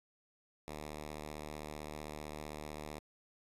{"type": "tone", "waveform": "5% pulse", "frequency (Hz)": 75.6, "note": "D#2", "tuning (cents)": -49, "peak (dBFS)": -32, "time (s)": [0.68, 2.99], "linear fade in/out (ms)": 0, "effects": ["resampled to 32000 Hz"]}